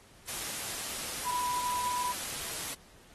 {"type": "tone in noise", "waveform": "sine", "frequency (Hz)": 987.8, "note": "B5", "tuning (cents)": 0, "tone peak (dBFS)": -30, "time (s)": [1.25, 2.13], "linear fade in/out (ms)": 20, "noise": "white", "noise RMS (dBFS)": -37, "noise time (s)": [0.27, 2.75], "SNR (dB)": 4, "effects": ["pink hiss -58 dBFS RMS until 3.14 s", "AAC 32 kbps"]}